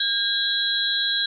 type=tone cluster; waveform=sine; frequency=1616 / 3349 / 3853 / 4056 Hz; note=G#6 / G#7 / B7 / B7; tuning=-48 / +14 / -44 / +45 cents; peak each=-26 dBFS; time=0-1.26 s; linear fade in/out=5 ms; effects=none